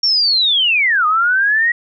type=linear two-way sweep; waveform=sine; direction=down then up; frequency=5560 to 1213 to 1919 Hz; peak=-11 dBFS; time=0.03-1.72 s; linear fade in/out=5 ms; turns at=1.06 s; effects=none